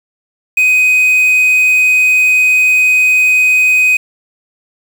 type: tone with quantisation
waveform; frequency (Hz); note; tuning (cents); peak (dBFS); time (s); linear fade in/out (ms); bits
triangle; 2507; D#7; +12; -5; 0.57-3.97; 5; 5
effects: none